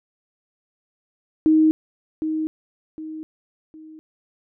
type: tone with echo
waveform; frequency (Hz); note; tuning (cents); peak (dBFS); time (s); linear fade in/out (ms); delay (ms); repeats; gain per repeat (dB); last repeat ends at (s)
sine; 313.7; D#4; +14; -12; 1.46-1.71; 0; 760; 3; -9; 3.99
effects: none